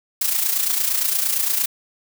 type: noise with amplitude modulation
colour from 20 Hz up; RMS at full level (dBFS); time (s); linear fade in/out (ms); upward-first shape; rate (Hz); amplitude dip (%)
blue; -18; 0.21-1.66; 5; sine; 28.7; 60
effects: none